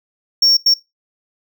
triangle tone bursts at uneven times, 5500 Hz, F8, 27 cents flat, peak -8 dBFS, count 2, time 0.42-0.57 / 0.66-0.74 s, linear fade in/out 5 ms, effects noise-tail reverb RT60 0.2 s tail -21 dB re dry

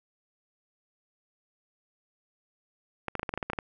clicks, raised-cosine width 0.5 ms, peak -16 dBFS, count 11, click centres 3.083 / 3.153 / 3.195 / 3.231 / 3.292 / 3.339 / 3.376 / 3.428 / 3.5 / 3.533 / 3.588 s, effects none

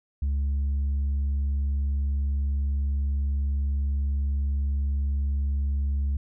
sine tone, 70 Hz, C#2, 18 cents sharp, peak -20 dBFS, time 0.22-6.17 s, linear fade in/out 5 ms, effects tanh soft clip ceiling -22 dBFS

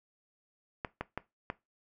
clicks, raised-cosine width 0.5 ms, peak -19 dBFS, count 4, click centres 0.848 / 1.01 / 1.176 / 1.501 s, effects noise-tail reverb RT60 0.2 s tail -18 dB re dry

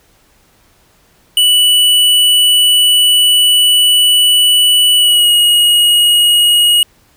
square tone with pitch glide, 2960 to 2889 Hz, F#7 to F#7, 0 to -42 cents, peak -7 dBFS, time 1.37-6.83 s, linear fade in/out 2 ms, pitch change -42 cents, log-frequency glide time 4.96-5.31 s, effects pink hiss -51 dBFS RMS until 7.16 s

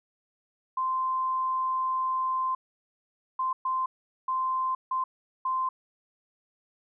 sine tone bursts at uneven times, 1040 Hz, C6, 11 cents flat, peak -25 dBFS, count 6, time 0.77-2.55 / 3.39-3.53 / 3.65-3.86 / 4.28-4.75 / 4.91-5.04 / 5.45-5.69 s, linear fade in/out 5 ms, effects none

